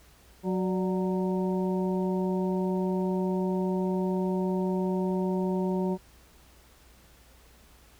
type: harmonic tone with a mistuned harmonic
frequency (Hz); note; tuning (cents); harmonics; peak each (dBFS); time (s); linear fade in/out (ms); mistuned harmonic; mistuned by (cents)
185; F#3; 0; 1 / 2 / 3 / 4 / 5; -27 / -30 / -37 / -43 / -38; 0.43-5.98; 50; 3; +82
effects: added 60 Hz sine -58 dBFS peak until 7.99 s + pink hiss -58 dBFS RMS until 7.99 s